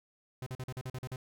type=tone bursts; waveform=45% pulse; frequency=128.2 Hz; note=C3; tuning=35 cents flat; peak=-37 dBFS; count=9; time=0.42-1.16 s; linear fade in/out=2 ms; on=44 ms; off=43 ms; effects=none